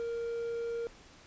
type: tone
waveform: triangle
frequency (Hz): 466.2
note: A#4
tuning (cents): 0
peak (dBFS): -31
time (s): 0-0.87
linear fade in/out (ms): 0
effects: pink hiss -56 dBFS RMS until 1.26 s + resampled to 16000 Hz